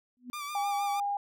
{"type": "tone with exponential growth", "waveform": "sine", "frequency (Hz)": 246.9, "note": "B3", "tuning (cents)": 0, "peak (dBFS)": -35, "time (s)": [0.17, 0.3], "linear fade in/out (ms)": 0, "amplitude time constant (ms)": 28}
{"type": "tone with vibrato", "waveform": "sawtooth", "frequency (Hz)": 1174.7, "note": "D6", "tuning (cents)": 0, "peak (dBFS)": -32, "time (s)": [0.33, 1], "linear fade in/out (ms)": 2, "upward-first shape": "sine", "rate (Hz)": 6.4, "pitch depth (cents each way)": 46}
{"type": "tone", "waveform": "sine", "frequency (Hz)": 810, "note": "G#5", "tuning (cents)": -43, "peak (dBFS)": -28, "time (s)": [0.55, 1.17], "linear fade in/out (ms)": 2}
{"effects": []}